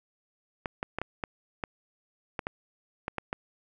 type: clicks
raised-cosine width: 0.5 ms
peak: -16 dBFS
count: 11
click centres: 0.658 / 0.829 / 0.986 / 1.016 / 1.238 / 1.638 / 2.392 / 2.469 / 3.081 / 3.183 / 3.329 s
effects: none